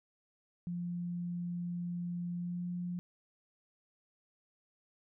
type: tone with pitch glide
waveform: sine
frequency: 174.61 to 176.74 Hz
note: F3 to F3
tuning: 0 to +21 cents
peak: -35 dBFS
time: 0.67-2.99 s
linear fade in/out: 0 ms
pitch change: +21 cents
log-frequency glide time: 2.35-2.67 s
effects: none